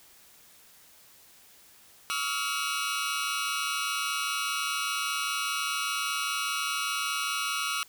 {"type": "tone cluster", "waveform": "20% pulse", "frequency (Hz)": [1131, 1285, 1390, 2932], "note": ["C#6", "E6", "F6", "F#7"], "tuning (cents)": [34, -45, -9, -16], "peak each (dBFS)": [-31, -28, -28, -31], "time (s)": [2.1, 7.83], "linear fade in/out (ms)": 0, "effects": ["white hiss -56 dBFS RMS until 7.88 s"]}